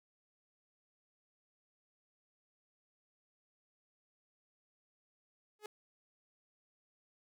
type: tone with exponential growth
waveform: sawtooth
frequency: 422 Hz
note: G#4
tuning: 28 cents sharp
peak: -36 dBFS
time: 5.59-5.66 s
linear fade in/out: 2 ms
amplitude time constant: 15 ms
effects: none